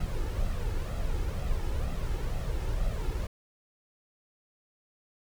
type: noise with flanger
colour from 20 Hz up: brown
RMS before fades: -30 dBFS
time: 0-3.27 s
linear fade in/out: 5 ms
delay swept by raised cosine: 1.5 to 2.35 ms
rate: 2.1 Hz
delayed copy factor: +0.55
effects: none